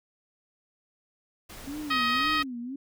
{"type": "noise", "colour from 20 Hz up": "pink", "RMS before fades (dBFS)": -44, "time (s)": [1.49, 2.44], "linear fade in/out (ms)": 10}
{"type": "tone with vibrato", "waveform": "sine", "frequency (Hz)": 268.5, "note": "C4", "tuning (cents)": 45, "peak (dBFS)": -33, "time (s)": [1.67, 2.76], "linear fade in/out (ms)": 5, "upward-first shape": "sine", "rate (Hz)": 1.9, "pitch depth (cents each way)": 220}
{"type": "harmonic tone", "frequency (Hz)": 630, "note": "D#5", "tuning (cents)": 21, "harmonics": [2, 3, 4, 5, 6, 7, 8], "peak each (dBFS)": [-26, -30, -32, -34, -36, -37, -38], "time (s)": [1.9, 2.43], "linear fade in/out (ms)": 10}
{"effects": []}